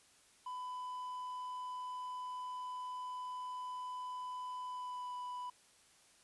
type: tone with pitch glide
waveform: triangle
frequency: 1001 to 991.2 Hz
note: B5 to B5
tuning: +23 to +6 cents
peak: -39 dBFS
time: 0.46-5.5 s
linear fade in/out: 5 ms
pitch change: -17 cents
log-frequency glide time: 4.66-5.14 s
effects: white hiss -66 dBFS RMS until 6.23 s + resampled to 24000 Hz